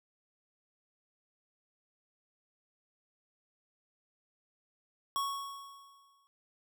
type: tone with exponential decay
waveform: square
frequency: 1108.7 Hz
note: C#6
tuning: in tune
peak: -30 dBFS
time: 5.16-6.27 s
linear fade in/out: 0 ms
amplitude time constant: 240 ms
effects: none